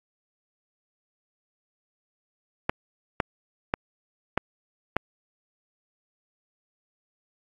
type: clicks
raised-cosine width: 0.5 ms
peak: -7 dBFS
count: 5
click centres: 2.695 / 3.202 / 3.739 / 4.376 / 4.966 s
effects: AAC 32 kbps